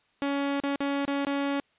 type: tone with dropouts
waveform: sawtooth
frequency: 280.6 Hz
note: C#4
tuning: 21 cents sharp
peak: -22 dBFS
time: 0.22-1.6 s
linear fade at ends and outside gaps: 0 ms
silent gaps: 0.601-0.636 / 0.759-0.805 / 1.052-1.078 / 1.249-1.269 s
effects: white hiss -67 dBFS RMS until 1.78 s + resampled to 8000 Hz